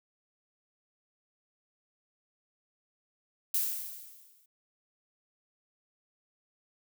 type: noise with exponential decay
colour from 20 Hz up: violet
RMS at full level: -27 dBFS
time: 3.54-4.46 s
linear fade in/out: 5 ms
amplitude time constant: 200 ms
effects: none